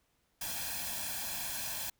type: noise with comb filter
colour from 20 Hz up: white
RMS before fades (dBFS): -38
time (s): 0.41-1.9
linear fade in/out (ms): 5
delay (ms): 1.2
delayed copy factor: +0.75
effects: pink hiss -75 dBFS RMS until 1.99 s